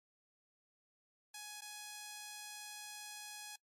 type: tone with dropouts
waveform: 5% pulse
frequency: 837 Hz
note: G#5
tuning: 13 cents sharp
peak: -35 dBFS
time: 1.34-3.56 s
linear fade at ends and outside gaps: 5 ms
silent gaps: 1.609-1.618 s
effects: noise-tail reverb RT60 0.1 s tail -21 dB re dry + MP3 64 kbps